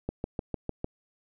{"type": "click train", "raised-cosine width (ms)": 2, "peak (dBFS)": -17, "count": 6, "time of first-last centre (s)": [0.09, 0.844], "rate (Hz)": 6.63, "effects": []}